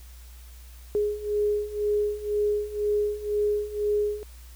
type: beating tone pair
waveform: sine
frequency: 415.3 / 417.3 Hz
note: G#4 / G#4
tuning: 0 / +8 cents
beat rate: 2 Hz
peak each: -28 / -25 dBFS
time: 0.95-4.23 s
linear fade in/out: 0 ms
effects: added 60 Hz sine -43 dBFS peak until 4.55 s + white hiss -54 dBFS RMS until 4.55 s